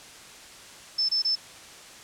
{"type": "tone bursts", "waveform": "sine", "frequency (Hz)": 5274, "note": "E8", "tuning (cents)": 0, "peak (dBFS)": -21, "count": 3, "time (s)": [0.98, 1.356], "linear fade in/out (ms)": 10, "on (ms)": 110, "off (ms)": 23, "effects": ["white hiss -46 dBFS RMS until 2.03 s", "low-pass 8000 Hz 12 dB/octave"]}